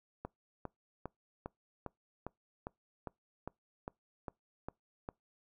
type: click train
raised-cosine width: 1 ms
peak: -26 dBFS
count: 13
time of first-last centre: 0.25-5.089 s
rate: 2.48 Hz
effects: noise-tail reverb RT60 0.2 s tail -26 dB re dry